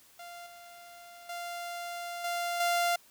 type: tone with level steps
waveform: sawtooth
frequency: 695 Hz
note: F5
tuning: 9 cents flat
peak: -40 / -45 / -33 / -27 / -22 dBFS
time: 0.19-2.96 s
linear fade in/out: 5 ms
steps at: 0.46 / 1.29 / 2.24 / 2.6 s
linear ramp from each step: 5 ms
effects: white hiss -60 dBFS RMS until 3.1 s